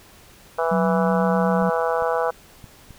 harmonic tone, 164.81 Hz, E3, in tune, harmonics 3 / 4 / 5 / 6 / 7 / 8 / 9, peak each -23 / -25 / -27 / -29 / -30 / -31 / -32 dBFS, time 0.58-2.31 s, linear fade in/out 10 ms
sine tone with vibrato, 185 Hz, F#3, in tune, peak -20 dBFS, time 0.71-1.7 s, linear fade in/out 10 ms, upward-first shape triangle, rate 8 Hz, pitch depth 29 cents each way
clicks, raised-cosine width 5 ms, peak -28 dBFS, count 4, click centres 1.623 / 2.023 / 2.642 / 2.907 s
effects pink hiss -49 dBFS RMS until 2.98 s

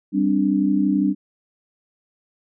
sine chord, G suspended fourth, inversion none, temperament equal, 196 / 261.6 / 293.7 Hz, G3 / C4 / D4, 0 / 0 / 0 cents, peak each -20 / -23 / -19 dBFS, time 0.12-1.15 s, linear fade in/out 50 ms, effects none

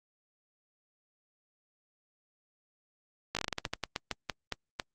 slowing click train, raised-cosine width 0.2 ms, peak -14 dBFS, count 16, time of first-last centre 3.35-4.798 s, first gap 17 ms, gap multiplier 1.22, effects Opus 48 kbps

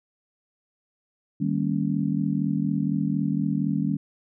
sine chord, Eb dominant seventh, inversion none, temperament equal with one note detuned, 155.56 / 199.65 / 233.1 / 277.2 Hz, Eb3 / G3 / Bb3 / Db4, 0 / +32 / 0 / 0 cents, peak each -27 / -26 / -30 / -28 dBFS, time 1.4-3.97 s, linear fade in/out 10 ms, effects none

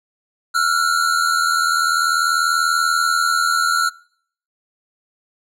square tone pair together, 1352 / 1432.4 Hz, E6 / F6, +43 / +43 cents, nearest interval minor second, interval 100 cents, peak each -18 dBFS, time 0.54-3.9 s, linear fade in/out 20 ms, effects noise-tail reverb RT60 0.6 s tail -24 dB re dry + low-pass 11000 Hz 12 dB/octave

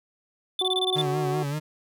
triangle tone bursts, 3520 Hz, A7, in tune, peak -21 dBFS, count 8, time 0.59-1.015 s, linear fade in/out 2 ms, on 33 ms, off 23 ms
harmonic tone, 371.3 Hz, F#4, 6 cents sharp, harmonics 1 / 2 / 3, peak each -27 / -31 / -39 dBFS, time 0.61-1.43 s, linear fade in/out 5 ms
40% pulse tone with vibrato, 146.83 Hz, D3, in tune, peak -26 dBFS, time 0.95-1.6 s, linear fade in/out 20 ms, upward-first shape sine, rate 5.2 Hz, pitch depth 76 cents each way
effects none

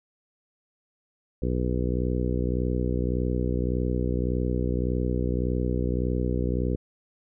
harmonic tone, 61.74 Hz, B1, in tune, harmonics 1 / 2 / 3 / 4 / 5 / 6 / 7 / 8, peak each -27 / -30 / -32 / -33 / -34 / -35 / -35 / -36 dBFS, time 1.42-6.76 s, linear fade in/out 5 ms, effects none

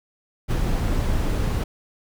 brown noise with ADSR envelope, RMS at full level -20 dBFS, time 0.48-1.64 s, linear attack 33 ms, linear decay 36 ms, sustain -2 dB, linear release 8 ms, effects none

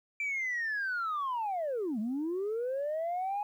sine linear two-way sweep, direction down then up, 2349 to 204.2 to 837 Hz, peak -29 dBFS, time 0.2-3.43 s, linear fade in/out 2 ms, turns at 1.99 s, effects tanh soft clip ceiling -28 dBFS + 11-bit

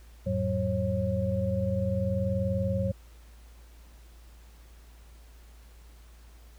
sine tone cluster, 88.8 / 109.2 / 188.5 / 544 Hz, F2 / A2 / F#3 / C#5, +29 / -13 / +32 / -33 cents, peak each -31 dBFS, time 0.26-2.92 s, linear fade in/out 10 ms, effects added 57 Hz sine -49 dBFS peak until 6.58 s + pink hiss -60 dBFS RMS until 6.58 s

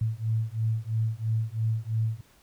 sine beating tone pair, 110 / 113 Hz, A2 / A2, 0 / +47 cents, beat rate 3 Hz, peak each -28 dBFS, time 0.01-2.21 s, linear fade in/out 5 ms, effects pink hiss -60 dBFS RMS until 2.42 s

